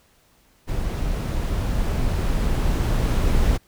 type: noise with level ramp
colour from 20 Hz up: brown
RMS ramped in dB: -25 to -18 dBFS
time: 0.67-3.58 s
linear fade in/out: 20 ms
effects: pink hiss -59 dBFS RMS until 3.67 s